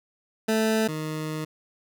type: tone pair in turn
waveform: 20% pulse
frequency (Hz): 220 / 155.56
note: A3 / D#3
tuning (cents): 0 / 0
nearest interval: tritone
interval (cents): 600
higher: first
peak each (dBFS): -16 / -24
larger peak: first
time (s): 0.48-0.88 / 0.88-1.45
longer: second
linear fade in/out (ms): 10
effects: none